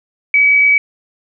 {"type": "tone with amplitude modulation", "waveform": "sine", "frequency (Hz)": 2278, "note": "C#7", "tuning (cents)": 47, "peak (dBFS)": -6, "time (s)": [0.34, 0.78], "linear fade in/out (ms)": 2, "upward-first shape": "sine", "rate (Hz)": 68.4, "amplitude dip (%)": 25, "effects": []}